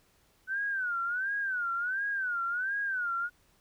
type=tone with vibrato; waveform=sine; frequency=1500 Hz; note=F#6; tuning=23 cents sharp; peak=-29 dBFS; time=0.47-3.3 s; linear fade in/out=50 ms; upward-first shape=sine; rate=1.4 Hz; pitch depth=160 cents each way; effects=pink hiss -67 dBFS RMS until 3.6 s